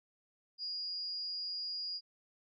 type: tone with amplitude modulation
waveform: sine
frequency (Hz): 4861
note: D#8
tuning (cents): -41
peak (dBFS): -35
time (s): 0.58-2.01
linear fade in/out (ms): 50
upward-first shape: sine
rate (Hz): 276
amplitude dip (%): 40
effects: none